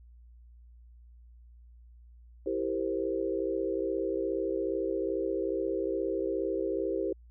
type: chord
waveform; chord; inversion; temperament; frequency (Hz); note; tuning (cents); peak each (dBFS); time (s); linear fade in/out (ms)
sine; C dominant seventh; first; equal; 329.6 / 392 / 466.2 / 523.3; E4 / G4 / Bb4 / C5; 0 / 0 / 0 / 0; -34 / -32 / -36 / -35; 2.46-7.13; 5
effects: added 59 Hz sine -51 dBFS peak until 7.3 s